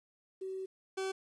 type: tone pair in turn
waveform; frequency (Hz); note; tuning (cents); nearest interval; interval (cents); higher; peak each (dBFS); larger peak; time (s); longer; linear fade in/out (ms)
sine / 40% pulse; 380 / 382.6; F#4 / G4; +46 / -42; unison; 12; second; -37 / -33; second; 0.41-0.66 / 0.97-1.12; first; 10
effects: resampled to 22050 Hz + 11-bit